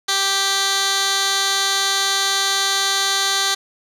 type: tone with band-pass filter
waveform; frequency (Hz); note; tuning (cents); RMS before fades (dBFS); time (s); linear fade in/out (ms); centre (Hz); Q
15% pulse; 392; G4; 0; -19; 0.08-3.55; 10; 4600; 1.2
effects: none